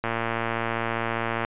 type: click train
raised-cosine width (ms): 0.5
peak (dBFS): -11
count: 163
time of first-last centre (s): 0.04-1.449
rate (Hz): 115
effects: resampled to 8000 Hz